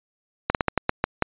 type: slowing click train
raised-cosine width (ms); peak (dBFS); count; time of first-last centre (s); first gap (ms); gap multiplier
0.5; -4; 8; 0.5-1.224; 48; 1.25
effects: resampled to 8000 Hz